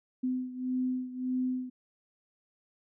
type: beating tone pair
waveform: sine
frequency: 254.2 / 255.9 Hz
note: C4 / C4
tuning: -50 / -38 cents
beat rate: 1.7 Hz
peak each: -31 / -35 dBFS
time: 0.23-1.7 s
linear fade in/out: 10 ms
effects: none